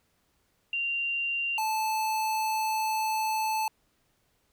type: tone pair in turn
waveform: sine / square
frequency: 2773 / 873.4 Hz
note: F7 / A5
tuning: -13 / -13 cents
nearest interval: octave + minor sixth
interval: 2000 cents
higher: first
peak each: -27 dBFS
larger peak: neither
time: 0.73-1.58 / 1.58-3.68 s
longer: second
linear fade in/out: 2 ms
effects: pink hiss -71 dBFS RMS until 4.52 s

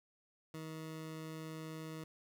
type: tone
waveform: 20% pulse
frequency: 158.7 Hz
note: D#3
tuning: 35 cents sharp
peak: -39 dBFS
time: 0.54-2.04 s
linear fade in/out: 2 ms
effects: none

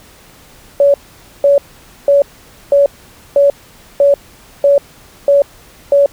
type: tone bursts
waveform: sine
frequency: 565 Hz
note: C#5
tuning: 33 cents sharp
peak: -5 dBFS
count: 9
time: 0.8-6.06 s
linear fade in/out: 2 ms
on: 140 ms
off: 500 ms
effects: pink hiss -42 dBFS RMS until 6.12 s

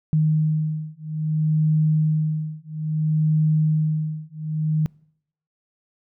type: beating tone pair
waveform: sine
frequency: 154.9 / 155.5 Hz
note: D#3 / D#3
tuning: -7 / -1 cents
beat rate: 0.6 Hz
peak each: -21 dBFS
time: 0.13-4.86 s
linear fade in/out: 0 ms
effects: noise-tail reverb RT60 0.7 s tail -26 dB re dry

